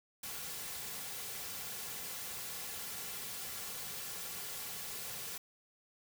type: noise with comb filter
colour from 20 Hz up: white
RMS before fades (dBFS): -43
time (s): 0.23-5.38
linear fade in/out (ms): 5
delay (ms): 3.2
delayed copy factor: -0.55
effects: none